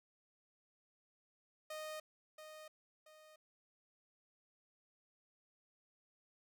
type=tone with echo; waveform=sawtooth; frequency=619 Hz; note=D#5; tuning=9 cents flat; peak=-40 dBFS; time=1.7-2 s; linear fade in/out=5 ms; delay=680 ms; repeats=2; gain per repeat=-8 dB; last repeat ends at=3.36 s; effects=none